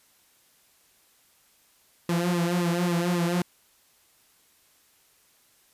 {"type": "tone with flanger", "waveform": "sawtooth", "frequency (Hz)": 173.9, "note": "F3", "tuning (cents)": -7, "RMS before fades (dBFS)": -25, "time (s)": [2.09, 3.42], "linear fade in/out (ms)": 2, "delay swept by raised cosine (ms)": [1.3, 4.9], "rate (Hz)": 3.7, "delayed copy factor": -0.95, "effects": ["white hiss -62 dBFS RMS until 5.73 s", "resampled to 32000 Hz"]}